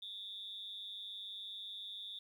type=tone with amplitude modulation; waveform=sine; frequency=3573 Hz; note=A7; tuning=26 cents sharp; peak=-39 dBFS; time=0.02-2.19 s; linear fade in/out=5 ms; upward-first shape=sine; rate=201 Hz; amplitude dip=95%; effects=tanh soft clip ceiling -36 dBFS + 12-bit